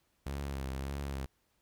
sawtooth tone with vibrato, 68.3 Hz, C#2, 25 cents flat, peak -32 dBFS, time 0.26-1.26 s, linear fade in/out 5 ms, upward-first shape sine, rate 1.7 Hz, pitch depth 54 cents each way, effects pink hiss -75 dBFS RMS until 1.61 s

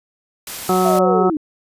white noise, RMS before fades -29 dBFS, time 0.47-0.99 s, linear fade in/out 2 ms
harmonic tone, 184.7 Hz, F#3, 3 cents flat, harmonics 1 / 2 / 3 / 4 / 5 / 6 / 7, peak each -19 / -17 / -27 / -19 / -29 / -30 / -21 dBFS, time 0.69-1.3 s, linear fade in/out 2 ms
sine linear sweep, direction down, 688 to 287.9 Hz, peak -17 dBFS, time 0.85-1.37 s, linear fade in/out 2 ms
effects resampled to 32000 Hz

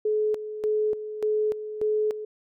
sine tone with tremolo, 427.3 Hz, G#4, 49 cents sharp, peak -21 dBFS, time 0.05-2.25 s, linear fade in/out 5 ms, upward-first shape square, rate 1.7 Hz, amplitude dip 70%, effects none

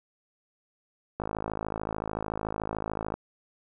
click train, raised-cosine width 1 ms, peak -17 dBFS, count 105, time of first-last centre 1.2-3.14 s, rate 53.6 Hz, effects none

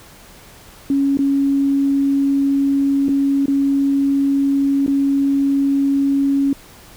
sine tone with dropouts, 277.2 Hz, C#4, in tune, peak -13 dBFS, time 0.9-6.53 s, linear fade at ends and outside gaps 2 ms, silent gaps 1.172-1.19 / 3.084-3.09 / 3.458-3.481 / 4.864-4.878 s, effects pink hiss -43 dBFS RMS until 6.96 s

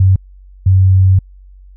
sine tone pair in turn, 94.9 / 94.47 Hz, F#2 / F#2, +44 / +37 cents, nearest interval unison, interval 7 cents, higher first, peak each -5 dBFS, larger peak neither, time 0-0.16 / 0.66-1.19 s, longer second, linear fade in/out 5 ms, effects added 47 Hz sine -36 dBFS peak until 1.76 s

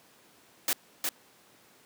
white noise with echo, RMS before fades -27 dBFS, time 0.68-0.73 s, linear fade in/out 2 ms, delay 360 ms, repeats 1, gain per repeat -3 dB, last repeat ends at 1.09 s, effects pink hiss -59 dBFS RMS until 1.85 s + high-pass 200 Hz 12 dB/octave

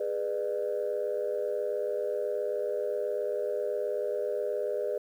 sine chord, G# diminished, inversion none, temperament equal with one note detuned, 415.3 / 493.9 / 601.4 Hz, G#4 / B4 / D5, 0 / 0 / +41 cents, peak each -32 dBFS, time 0-4.98 s, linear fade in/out 5 ms, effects tanh soft clip ceiling -21 dBFS + 10-bit

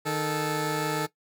15% pulse tone pair together, 154.4 / 437.1 Hz, D#3 / A4, -13 / -11 cents, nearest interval octave + tritone, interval 1802 cents, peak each -23 / -22 dBFS, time 0.05-1.07 s, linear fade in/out 20 ms, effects noise-tail reverb RT60 0.1 s tail -17 dB re dry

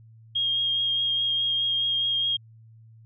sine tone with vibrato, 3244 Hz, G#7, 41 cents flat, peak -22 dBFS, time 0.35-2.37 s, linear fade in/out 10 ms, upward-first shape triangle, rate 4.8 Hz, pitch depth 16 cents each way, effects added 112 Hz sine -48 dBFS peak until 3.05 s

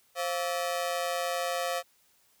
sawtooth ring-modulated tone, 613 Hz, D#5, 26 cents flat, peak -22 dBFS, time 0.15-1.83 s, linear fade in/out 50 ms, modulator 84.7 Hz, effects white hiss -66 dBFS RMS until 2.4 s

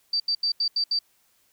sine tone bursts at uneven times, 4647 Hz, D8, 19 cents flat, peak -21 dBFS, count 6, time 0.13-0.2 / 0.28-0.35 / 0.43-0.52 / 0.6-0.68 / 0.76-0.84 / 0.91-0.99 s, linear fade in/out 5 ms, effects white hiss -65 dBFS RMS until 1.52 s

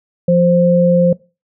sine tone pair together, 175.1 / 524.3 Hz, F3 / C5, +5 / +3 cents, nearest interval octave + perfect fifth, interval 1898 cents, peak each -11 dBFS, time 0.28-1.13 s, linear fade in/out 5 ms, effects noise-tail reverb RT60 0.3 s tail -22 dB re dry

